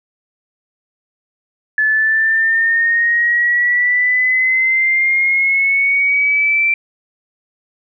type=exponential sweep; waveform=sine; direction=up; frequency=1726 to 2349 Hz; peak=-11 dBFS; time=1.78-6.74 s; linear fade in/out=2 ms; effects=none